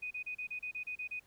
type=tone bursts; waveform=sine; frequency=2489 Hz; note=D#7; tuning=in tune; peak=-37 dBFS; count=10; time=0.02-1.198 s; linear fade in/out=10 ms; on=89 ms; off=32 ms; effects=pink hiss -68 dBFS RMS until 1.26 s